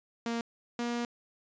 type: tone pair in turn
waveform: sawtooth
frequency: 232.7 / 238.3 Hz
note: A#3 / A#3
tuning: -3 / +38 cents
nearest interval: unison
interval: 41 cents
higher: second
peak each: -27 dBFS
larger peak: neither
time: 0.26-0.41 / 0.79-1.05 s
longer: second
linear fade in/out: 2 ms
effects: resampled to 16000 Hz